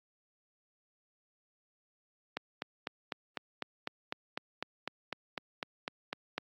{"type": "click train", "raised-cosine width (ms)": 0.3, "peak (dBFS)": -18, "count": 17, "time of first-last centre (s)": [2.37, 6.38], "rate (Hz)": 3.99, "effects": ["high-pass 200 Hz 12 dB/octave", "AAC 48 kbps"]}